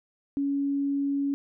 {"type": "tone", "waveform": "sine", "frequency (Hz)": 280.1, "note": "C#4", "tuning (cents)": 18, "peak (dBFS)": -24, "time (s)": [0.37, 1.34], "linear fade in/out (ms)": 0, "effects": []}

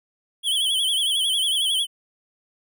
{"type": "tone with vibrato", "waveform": "square", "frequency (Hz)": 3203, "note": "G7", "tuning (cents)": 37, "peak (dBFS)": -20, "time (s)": [0.43, 1.87], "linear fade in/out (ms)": 50, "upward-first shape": "sine", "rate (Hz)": 11, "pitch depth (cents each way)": 100, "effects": []}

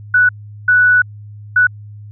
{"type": "tone bursts at uneven times", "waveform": "sine", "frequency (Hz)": 1480, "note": "F#6", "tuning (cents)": 0, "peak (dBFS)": -7, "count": 3, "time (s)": [[0.14, 0.29], [0.68, 1.02], [1.56, 1.67]], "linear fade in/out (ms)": 5, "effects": ["added 104 Hz sine -31 dBFS peak until 2.11 s"]}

